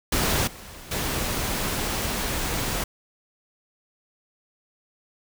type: noise with level steps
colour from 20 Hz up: pink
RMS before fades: -23 / -42 / -27 dBFS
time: 0.12-2.84 s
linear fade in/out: 5 ms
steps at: 0.47 / 0.91 s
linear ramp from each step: 5 ms
effects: none